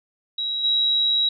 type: tone with level steps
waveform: sine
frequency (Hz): 3861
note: B7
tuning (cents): -40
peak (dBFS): -23 / -17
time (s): 0.38-1.29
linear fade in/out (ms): 5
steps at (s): 0.63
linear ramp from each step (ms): 20
effects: none